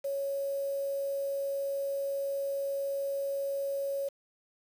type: tone with quantisation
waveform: sine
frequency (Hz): 554.4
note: C#5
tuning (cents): 0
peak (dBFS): -30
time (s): 0.04-4.09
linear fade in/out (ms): 10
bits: 8
effects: none